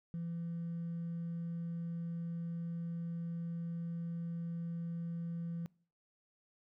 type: tone with hard clipping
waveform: triangle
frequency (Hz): 168.7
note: E3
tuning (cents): +40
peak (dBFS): -37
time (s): 0.14-5.66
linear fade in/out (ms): 0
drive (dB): 2
effects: noise-tail reverb RT60 0.5 s tail -24 dB re dry